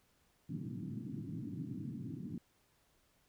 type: band-pass noise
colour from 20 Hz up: pink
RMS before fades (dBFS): -43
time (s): 0.49-2.38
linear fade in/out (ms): 5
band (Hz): 110 to 310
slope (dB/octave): 48
effects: pink hiss -73 dBFS RMS until 3.28 s